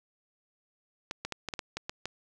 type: clicks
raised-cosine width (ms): 0.2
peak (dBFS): -17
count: 9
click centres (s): 1.111 / 1.25 / 1.323 / 1.487 / 1.538 / 1.592 / 1.77 / 1.895 / 2.056
effects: none